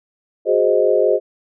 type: chord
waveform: sine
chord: Ab dominant seventh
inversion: third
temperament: equal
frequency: 370 / 415.3 / 523.3 / 622.3 Hz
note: Gb4 / Ab4 / C5 / Eb5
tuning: 0 / 0 / 0 / 0 cents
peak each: -19 / -17 / -17 / -18 dBFS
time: 0.45-1.2 s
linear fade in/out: 50 ms
effects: none